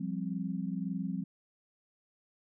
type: chord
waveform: sine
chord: F suspended second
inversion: none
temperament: just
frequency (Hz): 174.61 / 196.44 / 261.9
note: F3 / G3 / C4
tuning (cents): 0 / +4 / +2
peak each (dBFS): -36 / -36 / -39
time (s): 0-1.24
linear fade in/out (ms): 10
effects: none